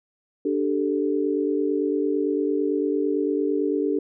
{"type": "chord", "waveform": "sine", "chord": "D suspended fourth", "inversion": "none", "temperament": "just", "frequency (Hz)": [293.7, 391.6, 440.5], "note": ["D4", "G4", "A4"], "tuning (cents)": [0, -2, 2], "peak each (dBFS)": [-24, -25, -26], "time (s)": [0.45, 3.99], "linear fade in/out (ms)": 5, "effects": []}